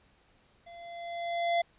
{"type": "tone with level ramp", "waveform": "square", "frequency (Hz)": 686, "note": "F5", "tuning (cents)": -31, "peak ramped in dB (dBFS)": [-48, -24], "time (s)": [0.66, 1.62], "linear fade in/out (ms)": 10, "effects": ["pink hiss -65 dBFS RMS until 1.78 s", "resampled to 8000 Hz"]}